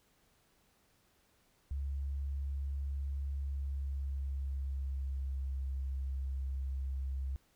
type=tone with pitch glide; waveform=sine; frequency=69.3 to 66.86 Hz; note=C#2 to C2; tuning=0 to +38 cents; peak=-34 dBFS; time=1.71-7.36 s; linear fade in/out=0 ms; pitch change=-62 cents; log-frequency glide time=3.34-5.58 s; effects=pink hiss -71 dBFS RMS until 7.55 s